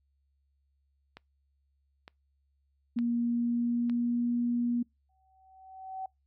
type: click train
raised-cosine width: 0.3 ms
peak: -30 dBFS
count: 4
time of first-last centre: 1.17-3.897 s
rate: 1.1 Hz
type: tone with pitch glide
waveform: sine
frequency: 236.8 to 239.7 Hz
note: A#3 to A#3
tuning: +27 to +48 cents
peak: -26 dBFS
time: 2.96-4.83 s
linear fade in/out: 10 ms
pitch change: +21 cents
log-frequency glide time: 3.19-4.34 s
type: tone with exponential growth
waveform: sine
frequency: 760 Hz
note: F#5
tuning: 46 cents sharp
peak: -33 dBFS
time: 5.09-6.06 s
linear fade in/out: 5 ms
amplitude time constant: 210 ms
effects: noise-tail reverb RT60 0.2 s tail -26 dB re dry + added 69 Hz sine -70 dBFS peak until 6.26 s